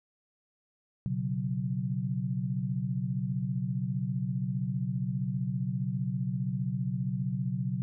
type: chord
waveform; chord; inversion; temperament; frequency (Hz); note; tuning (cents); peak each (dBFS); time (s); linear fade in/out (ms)
sine; B suspended second; none; equal; 123.47 / 138.59 / 185; B2 / C#3 / F#3; 0 / 0 / 0; -33; 1.06-7.82; 0
effects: none